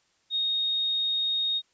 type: tone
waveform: sine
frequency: 3722 Hz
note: A#7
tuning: 3 cents flat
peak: -24 dBFS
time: 0.3-1.62 s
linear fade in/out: 50 ms
effects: white hiss -68 dBFS RMS until 1.73 s + resampled to 16000 Hz